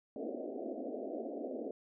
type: band-pass noise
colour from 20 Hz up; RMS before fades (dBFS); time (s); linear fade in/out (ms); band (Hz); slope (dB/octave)
pink; -41; 0.16-1.71; 2; 230 to 700; 96
effects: none